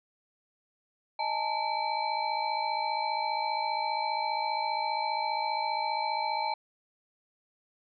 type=tone cluster; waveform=sine; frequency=624 / 846 / 901 / 2309 / 4109 Hz; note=D#5 / G#5 / A5 / D7 / C8; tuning=+5 / +32 / +41 / -30 / -32 cents; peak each=-40 / -32 / -31 / -39 / -39 dBFS; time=1.19-6.54 s; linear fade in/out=5 ms; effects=none